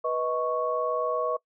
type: tone cluster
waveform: sine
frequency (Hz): 491.4 / 629 / 1108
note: B4 / D#5 / C#6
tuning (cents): -9 / +19 / -1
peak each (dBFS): -29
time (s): 0.04-1.37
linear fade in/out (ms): 10
effects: noise-tail reverb RT60 0.1 s tail -22 dB re dry